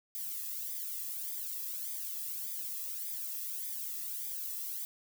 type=noise with flanger; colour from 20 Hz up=violet; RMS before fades=-39 dBFS; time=0.15-4.85 s; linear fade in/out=0 ms; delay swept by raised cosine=0.71 to 1.36 ms; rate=1.7 Hz; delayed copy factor=-0.85; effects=none